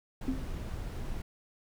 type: noise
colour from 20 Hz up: brown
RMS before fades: -37 dBFS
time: 0.21-1.22 s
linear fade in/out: 5 ms
type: tone with exponential decay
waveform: sine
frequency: 262.2 Hz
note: C4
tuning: 4 cents sharp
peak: -25 dBFS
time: 0.28-0.48 s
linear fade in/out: 2 ms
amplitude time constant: 42 ms
effects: none